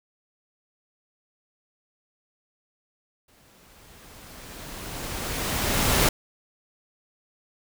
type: noise with exponential growth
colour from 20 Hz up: pink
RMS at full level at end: -19 dBFS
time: 3.28-6.09 s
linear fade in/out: 5 ms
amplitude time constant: 610 ms
effects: none